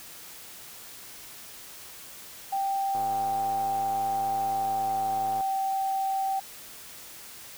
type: tone with pitch glide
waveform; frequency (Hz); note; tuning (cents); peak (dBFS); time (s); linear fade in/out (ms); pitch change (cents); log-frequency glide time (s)
sine; 784 to 775; G5 to G5; 0 to -20; -25; 2.52-6.4; 10; -20; 4.4-5.12
type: click train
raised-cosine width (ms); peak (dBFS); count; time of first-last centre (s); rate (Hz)
1; -28; 264; 2.95-5.408; 107
effects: white hiss -45 dBFS RMS until 7.57 s